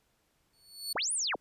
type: tone with exponential growth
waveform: sawtooth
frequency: 4435 Hz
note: C#8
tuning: in tune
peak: -28 dBFS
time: 0.53-0.93 s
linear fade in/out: 5 ms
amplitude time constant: 86 ms
type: linear two-way sweep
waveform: sine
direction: up then down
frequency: 36.71 to 9956 to 56.2 Hz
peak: -29 dBFS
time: 0.95-1.36 s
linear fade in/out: 10 ms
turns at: 1.13 s
effects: pink hiss -73 dBFS RMS until 1.4 s + resampled to 32000 Hz